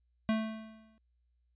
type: tone with exponential decay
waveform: square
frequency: 220 Hz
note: A3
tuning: in tune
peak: -26 dBFS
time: 0.29-0.98 s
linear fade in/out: 0 ms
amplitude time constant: 150 ms
effects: added 60 Hz sine -70 dBFS peak until 1.55 s + resampled to 8000 Hz